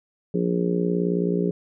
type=harmonic tone; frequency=59 Hz; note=A#1; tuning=22 cents sharp; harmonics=3 / 4 / 5 / 6 / 7 / 8 / 9; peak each=-23 / -35 / -29 / -32 / -25 / -35 / -37 dBFS; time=0.34-1.51 s; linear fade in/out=5 ms; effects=none